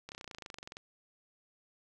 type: slowing click train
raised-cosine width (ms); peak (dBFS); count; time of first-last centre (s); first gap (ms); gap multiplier
0.2; -27; 19; 0.09-0.769; 29; 1.03
effects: none